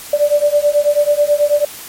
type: beating tone pair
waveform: sine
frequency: 582 / 591.2 Hz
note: D5 / D5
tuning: -16 / +11 cents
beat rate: 9.2 Hz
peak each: -13 dBFS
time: 0.13-1.65 s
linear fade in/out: 5 ms
effects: white hiss -32 dBFS RMS until 1.88 s + MP3 64 kbps